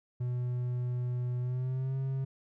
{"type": "tone with pitch glide", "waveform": "triangle", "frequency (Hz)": [123.47, 133.87], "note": ["B2", "C3"], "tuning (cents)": [0, 40], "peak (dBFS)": -28, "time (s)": [0.2, 2.25], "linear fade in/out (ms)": 10, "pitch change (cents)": 140, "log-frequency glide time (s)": [1.4, 1.96], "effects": []}